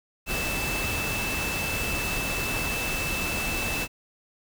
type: tone in noise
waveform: sine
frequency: 2637 Hz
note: E7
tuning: in tune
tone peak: -30 dBFS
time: 0.26-3.88 s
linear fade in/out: 50 ms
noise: pink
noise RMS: -30 dBFS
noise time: 0.26-3.88 s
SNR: -3 dB
effects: none